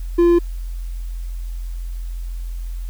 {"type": "tone", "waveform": "triangle", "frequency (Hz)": 344.8, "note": "F4", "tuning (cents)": -22, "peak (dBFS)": -8, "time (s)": [0.18, 0.39], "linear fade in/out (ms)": 10, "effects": ["added 43 Hz sine -24 dBFS peak until 2.89 s", "white hiss -50 dBFS RMS until 2.89 s"]}